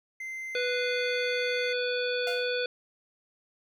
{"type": "tone", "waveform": "triangle", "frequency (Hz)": 2077, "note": "C7", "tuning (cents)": -13, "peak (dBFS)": -33, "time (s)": [0.2, 1.73], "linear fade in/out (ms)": 5}
{"type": "harmonic tone", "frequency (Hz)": 493.9, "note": "B4", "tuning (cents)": 0, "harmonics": [1, 3, 5, 7, 9], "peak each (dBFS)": [-29, -34, -36, -37, -39], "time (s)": [0.55, 2.66], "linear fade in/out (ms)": 2}
{"type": "tone with exponential decay", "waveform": "sawtooth", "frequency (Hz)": 698.5, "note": "F5", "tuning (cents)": 0, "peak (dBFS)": -29, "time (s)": [2.27, 2.58], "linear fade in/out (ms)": 2, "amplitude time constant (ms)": 67}
{"effects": []}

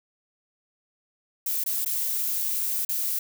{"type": "noise with dropouts", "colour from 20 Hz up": "violet", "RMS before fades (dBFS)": -27, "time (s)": [1.46, 3.19], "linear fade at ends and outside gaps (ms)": 5, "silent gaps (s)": [[1.639, 1.661], [1.848, 1.859], [2.85, 2.89]], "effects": []}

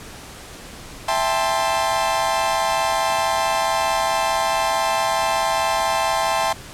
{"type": "chord", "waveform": "40% pulse", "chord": "A minor seventh", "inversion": "second", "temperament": "equal with one note detuned", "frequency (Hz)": [659.3, 795.4, 880, 1046.5], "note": ["E5", "G5", "A5", "C6"], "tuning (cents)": [0, 25, 0, 0], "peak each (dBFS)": -23, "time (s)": [1.08, 6.53], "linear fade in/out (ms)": 5, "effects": ["pink hiss -38 dBFS RMS until 6.73 s", "low-pass 11000 Hz 12 dB/octave"]}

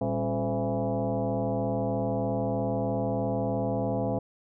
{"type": "tone with frequency modulation", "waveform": "sine", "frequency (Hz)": 198.6, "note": "G3", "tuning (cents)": 23, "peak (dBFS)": -25, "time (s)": [0.01, 4.19], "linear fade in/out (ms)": 5, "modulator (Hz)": 157, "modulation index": 3.6, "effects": []}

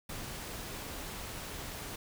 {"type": "noise", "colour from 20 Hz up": "pink", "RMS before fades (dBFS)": -42, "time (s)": [0.09, 1.96], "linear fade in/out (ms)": 5, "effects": []}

